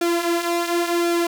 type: tone with flanger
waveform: sawtooth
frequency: 343 Hz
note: F4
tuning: 31 cents flat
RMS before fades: -21 dBFS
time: 0.01-1.27 s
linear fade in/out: 5 ms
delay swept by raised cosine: 1 to 6.5 ms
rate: 0.93 Hz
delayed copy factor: -0.6
effects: none